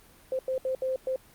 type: tone bursts at uneven times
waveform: sine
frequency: 521 Hz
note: C5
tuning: 7 cents flat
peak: -26 dBFS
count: 5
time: 0.32-0.39 / 0.48-0.58 / 0.65-0.75 / 0.82-0.96 / 1.07-1.16 s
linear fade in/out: 2 ms
effects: pink hiss -56 dBFS RMS until 1.34 s + Opus 32 kbps